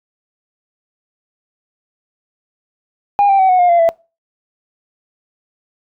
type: tone with pitch steps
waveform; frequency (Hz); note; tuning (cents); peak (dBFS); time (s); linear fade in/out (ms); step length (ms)
sine; 811 / 784.7 / 759.3 / 734.7 / 710.9 / 687.9 / 665.6; G#5 / G5 / F#5 / F#5 / F5 / F5 / E5; -41 / +2 / +45 / -12 / +31 / -26 / +17; -6; 3.19-3.89; 0; 100
effects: noise-tail reverb RT60 0.3 s tail -25 dB re dry + tanh soft clip ceiling -6 dBFS